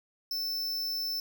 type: tone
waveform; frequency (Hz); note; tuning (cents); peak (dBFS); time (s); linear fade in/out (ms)
square; 5300; E8; +9; -31; 0.31-1.2; 2
effects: 12-bit